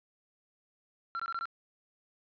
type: tone bursts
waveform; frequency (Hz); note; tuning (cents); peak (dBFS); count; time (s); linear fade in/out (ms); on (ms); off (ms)
triangle; 1361; F6; -45; -31; 5; 1.15-1.455; 0; 45; 20
effects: resampled to 11025 Hz + 11-bit